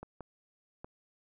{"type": "clicks", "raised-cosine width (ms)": 1, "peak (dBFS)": -29, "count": 3, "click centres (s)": [0.03, 0.207, 0.845], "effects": []}